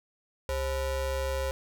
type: ring-modulated tone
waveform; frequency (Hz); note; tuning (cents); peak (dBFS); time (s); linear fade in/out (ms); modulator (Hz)
square; 233.1; A#3; 0; -26; 0.49-1.51; 0; 300
effects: none